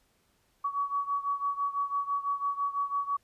sine beating tone pair, 1129 / 1135 Hz, C#6 / C#6, +31 / +41 cents, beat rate 6 Hz, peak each -30 / -33 dBFS, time 0.64-3.17 s, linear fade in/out 10 ms, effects pink hiss -70 dBFS RMS until 3.23 s + resampled to 32000 Hz

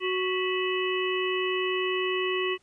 harmonic tone with a mistuned harmonic, 370 Hz, F#4, in tune, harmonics 1 / 3 / 5 / 7 / 8, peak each -27 / -34 / -34 / -34 / -34 dBFS, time 0-2.58 s, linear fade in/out 50 ms, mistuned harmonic 5, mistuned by +100 cents, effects pink hiss -66 dBFS RMS until 2.62 s + resampled to 22050 Hz

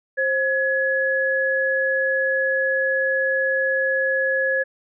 sine tone pair together, 530 / 1689.5 Hz, C5 / G#6, +22 / +29 cents, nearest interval octave + minor sixth, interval 2007 cents, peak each -22 / -20 dBFS, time 0.17-4.64 s, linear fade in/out 20 ms, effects none

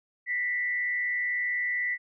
sine tone with frequency modulation, 1975.5 Hz, B6, in tune, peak -26 dBFS, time 0.26-1.98 s, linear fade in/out 50 ms, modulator 136 Hz, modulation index 0.45, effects none

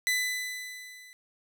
sawtooth tone with level ramp, 2000 Hz, B6, 21 cents sharp, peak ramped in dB -20 to -46 dBFS, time 0.07-1.13 s, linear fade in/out 0 ms, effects none

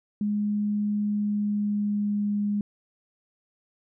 sine tone with pitch glide, 207.7 to 205.7 Hz, G#3 to G#3, 0 to -16 cents, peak -23 dBFS, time 0.21-2.61 s, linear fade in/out 2 ms, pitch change -16 cents, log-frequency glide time 1.02-2.38 s, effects none

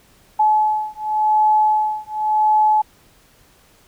sine beating tone pair, 856 / 856.9 Hz, A5 / A5, -48 / -46 cents, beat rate 0.9 Hz, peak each -17 dBFS, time 0.39-2.82 s, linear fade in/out 10 ms, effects pink hiss -53 dBFS RMS until 3.87 s

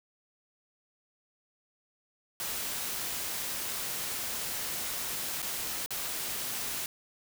white noise with dropouts, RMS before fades -35 dBFS, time 2.4-6.86 s, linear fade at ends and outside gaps 1 ms, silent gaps 5.42-5.426 / 5.861-5.906 s, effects none

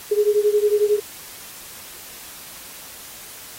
sine beating tone pair, 413.2 / 424.2 Hz, G#4 / G#4, -9 / +37 cents, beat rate 11 Hz, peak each -17 / -19 dBFS, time 0.11-1 s, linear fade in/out 10 ms, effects white hiss -39 dBFS RMS until 3.58 s + AAC 48 kbps

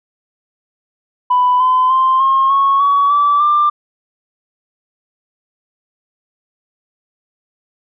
sine tone with pitch steps, 994 / 1019.6 / 1045.8 / 1072.8 / 1100.4 / 1128.7 / 1157.7 / 1187.5 Hz, B5 / C6 / C6 / C6 / C#6 / C#6 / D6 / D6, +11 / -45 / -1 / +43 / -13 / +31 / -25 / +19 cents, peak -8 dBFS, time 1.3-3.7 s, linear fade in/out 10 ms, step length 300 ms, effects tanh soft clip ceiling -5 dBFS

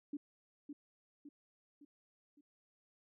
sine tone with echo, 290.1 Hz, D4, 21 cents flat, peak -38 dBFS, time 0.13-0.17 s, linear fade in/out 5 ms, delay 560 ms, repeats 4, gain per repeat -6 dB, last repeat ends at 2.41 s, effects none

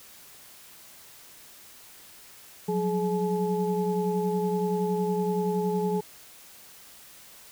sine tone cluster, 179.5 / 190.2 / 422.4 / 855 Hz, F3 / F#3 / G#4 / A5, +48 / +48 / +29 / -50 cents, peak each -28 / -35 / -27 / -33 dBFS, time 2.68-6.01 s, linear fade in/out 10 ms, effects white hiss -50 dBFS RMS until 7.51 s

